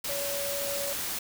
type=tone in noise; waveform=sine; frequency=565 Hz; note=C#5; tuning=33 cents sharp; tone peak=-33 dBFS; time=0.09-0.93 s; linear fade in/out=5 ms; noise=white; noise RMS=-33 dBFS; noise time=0.04-1.19 s; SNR=-3 dB; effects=none